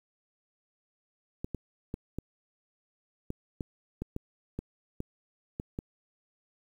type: clicks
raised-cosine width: 3 ms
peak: -21 dBFS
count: 12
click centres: 1.445 / 1.547 / 1.941 / 2.186 / 3.304 / 3.608 / 4.02 / 4.164 / 4.59 / 5.004 / 5.599 / 5.789 s
effects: 9-bit